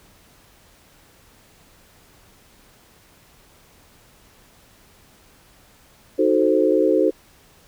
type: chord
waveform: sine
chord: D# diminished seventh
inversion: none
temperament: equal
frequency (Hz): 311.1 / 370 / 440 / 523.3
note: D#4 / F#4 / A4 / C5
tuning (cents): 0 / 0 / 0 / 0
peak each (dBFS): -20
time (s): 6.18-7.11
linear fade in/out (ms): 20
effects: pink hiss -53 dBFS RMS until 7.67 s